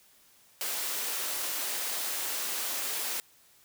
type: high-pass noise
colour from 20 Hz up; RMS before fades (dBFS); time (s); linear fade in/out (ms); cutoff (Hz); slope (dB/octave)
white; -33; 0.61-3.2; 0; 340; 12
effects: white hiss -61 dBFS RMS until 3.64 s